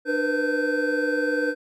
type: tone cluster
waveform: triangle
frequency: 298.7 / 481.8 / 502 / 1548 Hz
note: D4 / B4 / B4 / G6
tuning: +29 / -43 / +28 / -22 cents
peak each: -25 dBFS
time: 0.05-1.55 s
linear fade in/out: 50 ms
effects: none